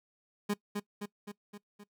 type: tone with echo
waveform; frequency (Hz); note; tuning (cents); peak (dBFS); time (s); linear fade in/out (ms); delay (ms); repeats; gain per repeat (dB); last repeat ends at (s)
30% pulse; 205.6; G#3; -17; -26; 0.49-0.54; 10; 260; 5; -4; 1.84
effects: noise-tail reverb RT60 0.1 s tail -21 dB re dry